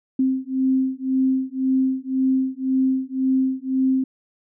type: beating tone pair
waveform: sine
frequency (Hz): 261.6 / 263.5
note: C4 / C4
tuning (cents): 0 / +12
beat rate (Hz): 1.9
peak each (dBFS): -21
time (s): 0.19-4.04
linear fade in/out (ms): 5
effects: none